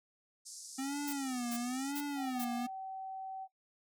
pink band-pass noise, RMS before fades -49 dBFS, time 0.45-1.93 s, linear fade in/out 20 ms, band 5000 to 10000 Hz, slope 48 dB/octave
square tone with vibrato, 262 Hz, C4, 2 cents sharp, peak -36 dBFS, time 0.78-2.67 s, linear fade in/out 10 ms, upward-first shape sine, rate 1 Hz, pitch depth 170 cents each way
blue noise bursts, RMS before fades -42 dBFS, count 4, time 1.07-2.45 s, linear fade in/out 10 ms, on 60 ms, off 380 ms
sine tone, 765 Hz, G5, 42 cents flat, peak -40 dBFS, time 2.15-3.48 s, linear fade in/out 50 ms
effects noise-tail reverb RT60 0.1 s tail -19 dB re dry

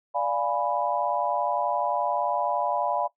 sine chord, D diminished seventh, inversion none, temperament equal, 587.3 / 698.5 / 830.6 / 987.8 Hz, D5 / F5 / Ab5 / Cb6, 0 / 0 / 0 / 0 cents, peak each -29 dBFS, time 0.14-3.08 s, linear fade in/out 20 ms, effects noise-tail reverb RT60 0.1 s tail -17 dB re dry

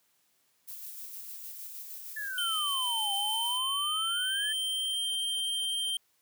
violet noise with tremolo, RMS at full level -42 dBFS, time 0.67-3.59 s, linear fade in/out 20 ms, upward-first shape square, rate 6.5 Hz, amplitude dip 25%
sine exponential two-way sweep, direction down then up, 1760 to 786 to 1760 Hz, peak -34 dBFS, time 2.16-4.53 s, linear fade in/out 10 ms, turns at 3.14 s
square tone with pitch glide, 3087 to 3152 Hz, G7 to G7, -27 to +9 cents, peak -30 dBFS, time 2.38-5.97 s, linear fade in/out 2 ms, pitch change +36 cents, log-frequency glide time 3.85-5.04 s
effects white hiss -71 dBFS RMS until 6.21 s + high-pass 100 Hz 12 dB/octave

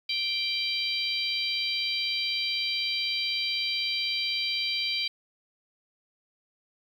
harmonic tone, 784 Hz, G5, in tune, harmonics 3 / 4 / 5 / 6, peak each -32 / -32 / -32 / -32 dBFS, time 0.09-5.08 s, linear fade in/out 5 ms, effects 9-bit

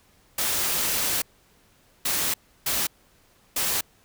white noise bursts at uneven times, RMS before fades -25 dBFS, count 4, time 0.38-1.22 / 2.05-2.34 / 2.66-2.87 / 3.56-3.81 s, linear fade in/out 5 ms, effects pink hiss -60 dBFS RMS until 4.04 s

